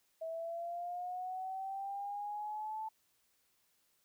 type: linear sweep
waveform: sine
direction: up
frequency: 646 to 880 Hz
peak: -38 dBFS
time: 0.21-2.89 s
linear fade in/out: 10 ms
effects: white hiss -75 dBFS RMS until 4.04 s